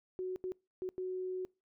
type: tone bursts at uneven times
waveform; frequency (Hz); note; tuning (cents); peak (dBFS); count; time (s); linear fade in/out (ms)
sine; 370; F#4; 0; -35; 4; 0.19-0.36 / 0.44-0.52 / 0.82-0.89 / 0.98-1.45; 0
effects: noise-tail reverb RT60 0.3 s tail -26 dB re dry